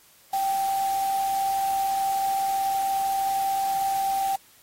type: tone in noise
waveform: sine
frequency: 781 Hz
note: G5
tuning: 7 cents flat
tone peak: -22 dBFS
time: 0.33-4.36 s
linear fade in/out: 5 ms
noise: white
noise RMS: -38 dBFS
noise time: 0.33-4.36 s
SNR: +13 dB
effects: white hiss -56 dBFS RMS until 4.62 s + AAC 48 kbps